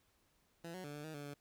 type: tone with pitch steps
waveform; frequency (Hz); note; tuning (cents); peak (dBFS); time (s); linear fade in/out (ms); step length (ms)
15% pulse; 168 / 184.7 / 145.8 / 147.7 / 157.3 / 144.9 / 143.9; E3 / F#3 / D3 / D3 / D#3 / D3 / D3; +33 / -3 / -12 / +10 / +19 / -23 / -35; -39; 0.64-1.34; 5; 100
effects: pink hiss -75 dBFS RMS until 1.4 s